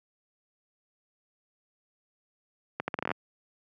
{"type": "accelerating click train", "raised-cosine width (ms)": 0.5, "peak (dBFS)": -14, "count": 10, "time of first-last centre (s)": [2.8, 3.115], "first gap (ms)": 80, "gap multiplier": 0.77, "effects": ["high-pass 150 Hz 12 dB/octave"]}